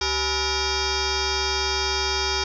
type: tone with frequency modulation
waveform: sine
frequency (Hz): 2349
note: D7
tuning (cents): 0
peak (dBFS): -21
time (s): 0.01-2.44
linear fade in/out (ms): 5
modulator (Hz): 456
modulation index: 7.4
effects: none